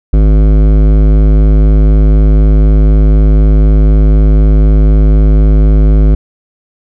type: tone with hard clipping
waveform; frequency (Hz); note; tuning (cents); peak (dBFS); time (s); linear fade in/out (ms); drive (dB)
sine; 52; G#1; +3; -5; 0.13-6.15; 5; 15
effects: none